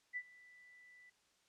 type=tone with ADSR envelope; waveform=sine; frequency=1981 Hz; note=B6; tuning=5 cents sharp; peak=-37 dBFS; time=0.13-1.1 s; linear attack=35 ms; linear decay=58 ms; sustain=-22 dB; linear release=8 ms; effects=white hiss -74 dBFS RMS until 1.48 s + low-pass 7000 Hz 12 dB/octave